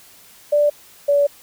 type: tone pair in turn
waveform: sine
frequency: 587.3 / 572.2 Hz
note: D5 / D5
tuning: 0 / -45 cents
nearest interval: unison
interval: 45 cents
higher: first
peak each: -12 dBFS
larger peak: neither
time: 0.52-0.7 / 1.08-1.27 s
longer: second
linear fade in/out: 10 ms
effects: white hiss -47 dBFS RMS until 1.42 s